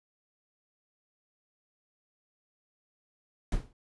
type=noise with exponential decay; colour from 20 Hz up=brown; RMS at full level=-24 dBFS; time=3.52-3.73 s; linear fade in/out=2 ms; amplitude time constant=45 ms; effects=resampled to 24000 Hz